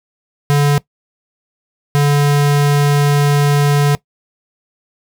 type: tone pair in turn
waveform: square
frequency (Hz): 144.3 / 144.3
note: D3 / D3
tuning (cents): -30 / -30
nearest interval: unison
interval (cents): 0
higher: neither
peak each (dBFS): -10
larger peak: neither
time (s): 0.5-0.78 / 1.95-3.95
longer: second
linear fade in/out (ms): 0
effects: noise-tail reverb RT60 0.1 s tail -20 dB re dry